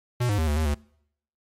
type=tone with pitch steps; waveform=square; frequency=122.6 / 102.8 / 79.4 / 73.9 / 78.7 / 73 Hz; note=B2 / G#2 / D#2 / D2 / D#2 / D2; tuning=-12 / -17 / +36 / +11 / +20 / -10 cents; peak=-22 dBFS; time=0.2-0.746 s; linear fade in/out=10 ms; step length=91 ms; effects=noise-tail reverb RT60 0.7 s tail -24 dB re dry + MP3 64 kbps